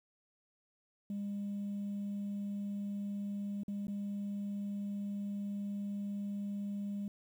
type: tone with dropouts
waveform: sine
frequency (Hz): 202.2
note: G#3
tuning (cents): -46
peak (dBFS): -34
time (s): 1.1-7.08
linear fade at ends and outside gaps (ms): 2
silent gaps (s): 3.634-3.681 / 3.87-3.881
effects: tanh soft clip ceiling -34 dBFS + 11-bit

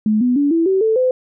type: tone with pitch steps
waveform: sine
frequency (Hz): 214.5 / 247.8 / 286.3 / 330.8 / 382.2 / 441.6 / 510.2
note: A3 / B3 / D4 / E4 / G4 / A4 / C5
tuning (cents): -44 / +6 / -44 / +6 / -44 / +6 / -44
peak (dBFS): -12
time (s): 0.06-1.11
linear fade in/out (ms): 2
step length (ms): 150
effects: none

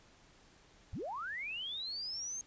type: linear sweep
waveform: sine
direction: up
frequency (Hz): 52.7 to 6470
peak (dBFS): -38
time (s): 0.93-2.41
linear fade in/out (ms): 0
effects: pink hiss -63 dBFS RMS until 2.46 s + resampled to 16000 Hz

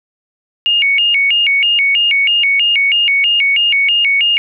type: tone with vibrato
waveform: sine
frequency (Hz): 2512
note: D#7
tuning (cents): +16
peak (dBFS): -9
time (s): 0.66-4.38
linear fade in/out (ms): 0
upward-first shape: square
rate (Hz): 3.1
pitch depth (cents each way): 210
effects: none

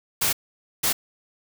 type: noise bursts at uneven times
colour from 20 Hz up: white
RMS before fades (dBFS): -22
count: 2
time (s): 0.21-0.33 / 0.83-0.93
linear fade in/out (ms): 10
effects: none

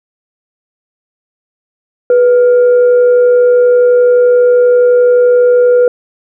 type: tone with frequency modulation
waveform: sine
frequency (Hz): 491.5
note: B4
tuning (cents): -8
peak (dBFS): -4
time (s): 2.1-5.88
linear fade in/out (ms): 2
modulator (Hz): 911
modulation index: 0.2
effects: none

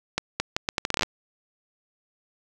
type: accelerating click train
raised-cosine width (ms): 0.2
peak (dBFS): -6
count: 13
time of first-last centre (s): 0.18-1.032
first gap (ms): 220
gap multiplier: 0.75
effects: 7-bit

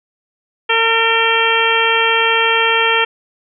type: harmonic tone with a mistuned harmonic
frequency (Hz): 454.1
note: A#4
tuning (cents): -45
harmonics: 1 / 2 / 3 / 4 / 5 / 6 / 7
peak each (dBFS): -19 / -19 / -19 / -19 / -19 / -19 / -19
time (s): 0.69-3.05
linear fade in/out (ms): 10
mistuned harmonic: 5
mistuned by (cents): +41
effects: none

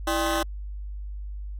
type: ring-modulated tone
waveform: 20% pulse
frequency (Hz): 463.4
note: A#4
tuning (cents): -10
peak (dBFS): -15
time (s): 0.07-0.43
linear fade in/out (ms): 5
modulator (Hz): 133
effects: added 50 Hz sine -32 dBFS peak until 1.59 s + AAC 64 kbps

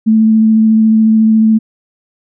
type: tone with vibrato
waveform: sine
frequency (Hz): 220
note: A3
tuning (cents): 0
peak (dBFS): -5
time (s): 0.06-1.59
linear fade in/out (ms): 20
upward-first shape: triangle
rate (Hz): 14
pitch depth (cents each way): 15
effects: none

